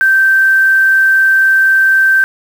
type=tone with quantisation; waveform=sine; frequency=1559 Hz; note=G6; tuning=10 cents flat; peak=-6 dBFS; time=0.01-2.24 s; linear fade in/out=0 ms; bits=5; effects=none